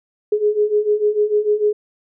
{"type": "beating tone pair", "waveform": "sine", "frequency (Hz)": [415.3, 422], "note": ["G#4", "G#4"], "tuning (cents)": [0, 28], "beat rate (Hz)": 6.7, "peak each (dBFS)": [-19, -16], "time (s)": [0.32, 1.73], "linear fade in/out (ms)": 5, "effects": []}